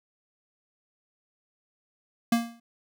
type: tone with exponential decay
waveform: square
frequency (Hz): 233.1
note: A#3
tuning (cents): 0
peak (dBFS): -18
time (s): 2.32-2.6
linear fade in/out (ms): 5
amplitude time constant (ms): 60
effects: none